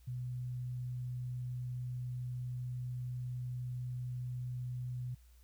sine tone, 124.5 Hz, B2, 14 cents sharp, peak -37 dBFS, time 0.07-5.15 s, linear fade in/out 10 ms, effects added 60 Hz sine -58 dBFS peak until 5.43 s + white hiss -71 dBFS RMS until 5.43 s

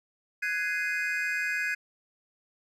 triangle chord, Ab dominant seventh, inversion third, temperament just, 1495.1 / 1661.2 / 2077 / 2492 Hz, Gb6 / Ab6 / C7 / Eb7, +18 / 0 / -13 / +2 cents, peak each -33 / -29 / -33 / -32 dBFS, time 0.42-1.75 s, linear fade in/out 10 ms, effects none

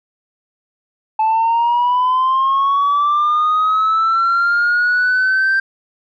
sine linear sweep, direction up, 869 to 1575 Hz, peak -10 dBFS, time 1.19-5.6 s, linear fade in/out 5 ms, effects tanh soft clip ceiling -10 dBFS

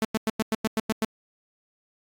sawtooth tone bursts, 220.1 Hz, A3, 1 cent sharp, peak -18 dBFS, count 9, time 0.02-1.048 s, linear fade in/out 0 ms, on 28 ms, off 97 ms, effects AAC 64 kbps

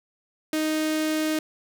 sawtooth tone with notch filter, 311.1 Hz, D#4, in tune, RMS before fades -25 dBFS, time 0.53-1.39 s, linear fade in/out 2 ms, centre 1000 Hz, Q 1.9, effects none

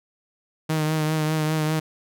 sawtooth tone with vibrato, 155.56 Hz, D#3, in tune, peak -17 dBFS, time 0.69-1.8 s, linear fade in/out 10 ms, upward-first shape triangle, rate 5 Hz, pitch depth 34 cents each way, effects none

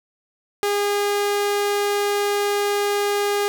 sawtooth tone, 408 Hz, G#4, 31 cents flat, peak -15 dBFS, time 0.63-3.48 s, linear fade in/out 0 ms, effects none

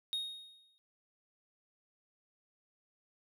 triangle tone with exponential decay, 3729 Hz, A#7, in tune, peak -30 dBFS, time 0.13-0.78 s, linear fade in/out 0 ms, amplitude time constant 140 ms, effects none

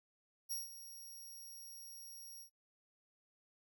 10% pulse tone with ADSR envelope, 5620 Hz, F8, 10 cents sharp, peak -32 dBFS, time 0.49-2.5 s, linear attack 27 ms, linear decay 160 ms, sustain -13 dB, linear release 91 ms, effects noise-tail reverb RT60 0.1 s tail -22 dB re dry

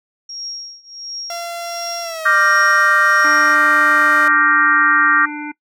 sine tone with tremolo, 5588 Hz, F8, in tune, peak -24 dBFS, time 0.29-3.55 s, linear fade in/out 5 ms, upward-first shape triangle, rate 1.4 Hz, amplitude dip 95%
sawtooth tone with pitch glide, 685 to 606.8 Hz, F5 to D#5, -34 to -44 cents, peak -21 dBFS, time 1.3-4.28 s, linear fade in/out 2 ms, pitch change -210 cents, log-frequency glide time 2.02-2.36 s
sine chord, G minor seventh, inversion second, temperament equal, 1174.7 / 1396.9 / 1568 / 1864.7 Hz, D6 / F6 / G6 / Bb6, 0 / 0 / 0 / 0 cents, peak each -16 dBFS, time 2.25-5.26 s, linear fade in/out 10 ms
harmonic tone, 297.4 Hz, D4, 22 cents sharp, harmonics 1 / 3 / 5 / 7 / 8, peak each -26 / -31 / -33 / -34 / -35 dBFS, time 3.24-5.52 s, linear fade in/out 10 ms
effects noise-tail reverb RT60 0.1 s tail -22 dB re dry

